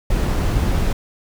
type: noise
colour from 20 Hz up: brown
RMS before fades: -18 dBFS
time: 0.1-0.93 s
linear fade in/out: 5 ms
effects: none